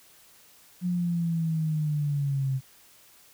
sine linear sweep, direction down, 180.4 to 131 Hz, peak -24 dBFS, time 0.81-2.61 s, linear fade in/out 50 ms, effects white hiss -56 dBFS RMS until 3.33 s

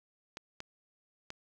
clicks, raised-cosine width 0.2 ms, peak -24 dBFS, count 3, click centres 0.371 / 0.604 / 1.304 s, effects none

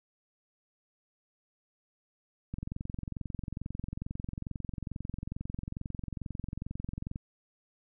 click train, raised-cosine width 5 ms, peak -24 dBFS, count 104, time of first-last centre 2.54-7.159 s, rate 22.3 Hz, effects none

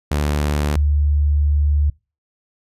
sawtooth / sine tone pair in turn, 73.7 / 73.23 Hz, D2 / D2, +7 / -4 cents, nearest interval unison, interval 11 cents, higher first, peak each -13 dBFS, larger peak neither, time 0.11-0.76 / 0.76-1.9 s, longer second, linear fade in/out 5 ms, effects noise-tail reverb RT60 0.3 s tail -25 dB re dry + resampled to 32000 Hz

